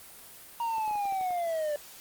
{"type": "linear sweep", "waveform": "triangle", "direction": "down", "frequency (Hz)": [942, 581], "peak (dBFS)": -26, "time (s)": [0.6, 1.76], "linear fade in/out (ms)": 2}
{"type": "clicks", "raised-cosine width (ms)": 1, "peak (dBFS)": -34, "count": 8, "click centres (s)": [0.782, 0.878, 0.911, 0.956, 1.055, 1.124, 1.211, 1.307]}
{"effects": ["white hiss -49 dBFS RMS until 2 s", "Opus 24 kbps"]}